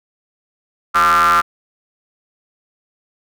square ring-modulated tone, 82.41 Hz, E2, in tune, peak -8 dBFS, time 0.94-1.42 s, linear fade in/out 20 ms, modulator 1280 Hz, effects none

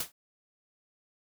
white noise with exponential decay, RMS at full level -28 dBFS, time 0-0.12 s, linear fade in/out 5 ms, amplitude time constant 26 ms, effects none

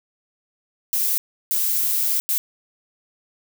violet noise bursts at uneven times, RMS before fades -21 dBFS, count 3, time 0.93-1.18 / 1.51-2.2 / 2.29-2.38 s, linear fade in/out 0 ms, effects none

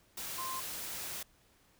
sine tone in noise, 1046.5 Hz, C6, in tune, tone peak -38 dBFS, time 0.38-0.6 s, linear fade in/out 5 ms, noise white, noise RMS -41 dBFS, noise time 0.17-1.23 s, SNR 0 dB, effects pink hiss -67 dBFS RMS until 1.79 s

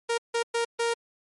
sawtooth tone bursts at uneven times, 466.4 Hz, A#4, 1 cent sharp, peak -20 dBFS, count 4, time 0.09-0.18 / 0.34-0.43 / 0.54-0.65 / 0.79-0.94 s, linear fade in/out 10 ms, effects MP3 48 kbps

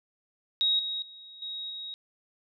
sine tone with level steps, 3788 Hz, A#7, 27 cents sharp, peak -22 / -30 / -45 / -34 / -36 dBFS, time 0.61-1.94 s, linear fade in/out 0 ms, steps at 0.79 / 1.02 / 1.42 / 1.7 s, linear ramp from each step 2 ms, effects none

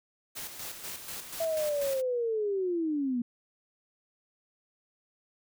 white noise with tremolo, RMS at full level -39 dBFS, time 0.35-2.02 s, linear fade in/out 20 ms, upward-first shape square, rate 4.1 Hz, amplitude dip 50%
sine linear sweep, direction down, 664 to 233.1 Hz, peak -27 dBFS, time 1.4-3.22 s, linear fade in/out 5 ms
effects none

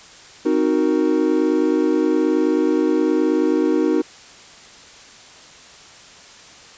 triangle chord, C half-diminished seventh, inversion none, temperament equal, 261.6 / 311.1 / 370 / 466.2 Hz, C4 / Eb4 / Gb4 / Bb4, 0 / 0 / 0 / 0 cents, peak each -21 / -16 / -19 / -21 dBFS, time 0.45-4.02 s, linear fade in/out 10 ms, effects white hiss -43 dBFS RMS until 6.77 s + resampled to 16000 Hz

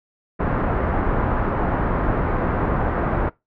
pink low-pass noise, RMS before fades -21 dBFS, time 0.39-3.3 s, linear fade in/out 20 ms, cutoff 1500 Hz, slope 24 dB/octave, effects noise-tail reverb RT60 0.2 s tail -21 dB re dry

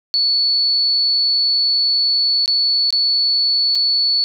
sine tone with dropouts, 4435 Hz, C#8, in tune, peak -13 dBFS, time 0.14-4.24 s, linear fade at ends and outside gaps 0 ms, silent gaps 2.459-2.478 / 2.905-2.926 / 3.75-3.755 s, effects none

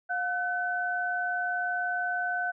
sine tone pair together, 714 / 1512.9 Hz, F5 / F#6, +38 / +38 cents, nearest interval octave + minor second, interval 1300 cents, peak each -31 / -29 dBFS, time 0.09-2.52 s, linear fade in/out 20 ms, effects none

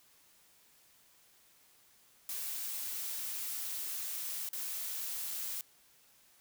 blue noise with dropouts, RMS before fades -39 dBFS, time 2.29-5.61 s, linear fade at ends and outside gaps 1 ms, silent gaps 4.489-4.531 s, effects white hiss -65 dBFS RMS until 6.4 s

